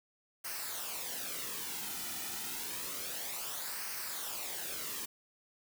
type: noise with flanger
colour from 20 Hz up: white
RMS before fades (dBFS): -40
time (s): 0.44-5.06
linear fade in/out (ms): 10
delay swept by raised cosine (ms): 0.27 to 1.87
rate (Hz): 0.29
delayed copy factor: -0.6
effects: none